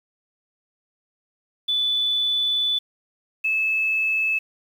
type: tone pair in turn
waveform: sine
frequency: 3481 / 2608 Hz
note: A7 / E7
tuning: -19 / -19 cents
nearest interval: perfect fourth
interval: 500 cents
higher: first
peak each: -19 dBFS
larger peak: neither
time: 1.68-2.79 / 3.44-4.39 s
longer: first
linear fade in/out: 10 ms
effects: 8-bit